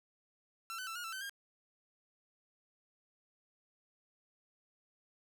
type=tone with pitch steps; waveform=sawtooth; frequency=1348 / 1511 / 1334 / 1433 / 1333 / 1533 / 1613 Hz; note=E6 / F#6 / E6 / F6 / E6 / G6 / G6; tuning=+38 / +36 / +20 / +44 / +19 / -39 / +49 cents; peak=-37 dBFS; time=0.7-1.295 s; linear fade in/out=0 ms; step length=85 ms; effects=none